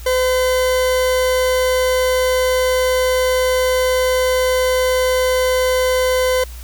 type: tone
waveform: 40% pulse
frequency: 510 Hz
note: C5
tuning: 44 cents flat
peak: -13 dBFS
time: 0.06-6.44 s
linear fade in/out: 5 ms
effects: added 60 Hz sine -30 dBFS peak until 6.63 s + white hiss -41 dBFS RMS until 6.63 s